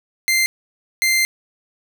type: tone bursts at uneven times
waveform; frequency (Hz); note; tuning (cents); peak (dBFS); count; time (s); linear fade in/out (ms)
sawtooth; 2087; C7; -5; -11; 2; 0.28-0.46 / 1.02-1.25; 0
effects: none